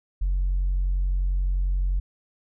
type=tone; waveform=sine; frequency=45.72 Hz; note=F#1; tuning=20 cents flat; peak=-19 dBFS; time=0.21-2 s; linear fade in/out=10 ms; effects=tanh soft clip ceiling -18 dBFS